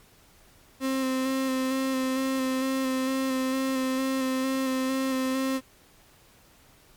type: tone with vibrato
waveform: 35% pulse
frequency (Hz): 263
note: C4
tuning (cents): +9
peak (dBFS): -23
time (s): 0.8-5.61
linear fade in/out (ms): 50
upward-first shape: square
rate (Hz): 2.2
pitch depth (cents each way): 15
effects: pink hiss -57 dBFS RMS until 6.96 s + MP3 96 kbps